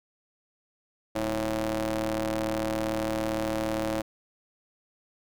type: ring-modulated tone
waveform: sawtooth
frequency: 113.2 Hz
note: A2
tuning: 50 cents sharp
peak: -20 dBFS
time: 1.15-4.02 s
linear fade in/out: 10 ms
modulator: 434 Hz
effects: none